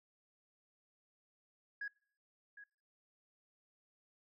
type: tone with echo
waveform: sine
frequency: 1661.2 Hz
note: G#6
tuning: in tune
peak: -38 dBFS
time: 1.81-1.88 s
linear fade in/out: 5 ms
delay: 760 ms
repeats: 1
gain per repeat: -13 dB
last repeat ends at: 2.64 s
effects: noise-tail reverb RT60 0.6 s tail -25 dB re dry + tanh soft clip ceiling -35 dBFS